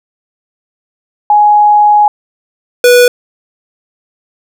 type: tone pair in turn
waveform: sine / square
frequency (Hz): 835 / 490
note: G#5 / B4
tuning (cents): +9 / -14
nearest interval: major sixth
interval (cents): 923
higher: first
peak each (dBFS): -3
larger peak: neither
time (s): 1.3-2.08 / 2.84-3.08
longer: first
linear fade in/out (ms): 2
effects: none